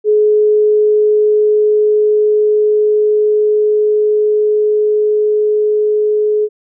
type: tone with level ramp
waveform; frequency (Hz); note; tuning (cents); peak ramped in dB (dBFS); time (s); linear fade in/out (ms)
sine; 423.5; G#4; +34; -7 to -10; 0.04-6.49; 50
effects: none